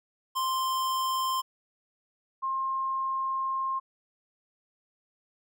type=tone pair in turn; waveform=square / sine; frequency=1046.5 / 1063.6 Hz; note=C6 / C6; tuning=0 / +28 cents; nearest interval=unison; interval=28 cents; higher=second; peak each=-27 dBFS; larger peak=neither; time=0.35-1.42 / 2.42-3.8 s; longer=second; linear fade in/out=20 ms; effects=none